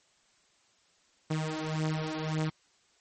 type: beating tone pair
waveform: sawtooth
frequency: 155.56 / 157.36 Hz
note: D#3 / D#3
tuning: 0 / +20 cents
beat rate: 1.8 Hz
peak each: -29 dBFS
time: 1.3-2.5 s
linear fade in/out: 10 ms
effects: white hiss -67 dBFS RMS until 3 s + MP3 32 kbps